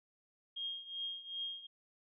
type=tone with tremolo; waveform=sine; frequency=3239 Hz; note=G#7; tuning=44 cents flat; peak=-36 dBFS; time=0.56-1.67 s; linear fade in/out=10 ms; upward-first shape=triangle; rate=2.6 Hz; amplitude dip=85%; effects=none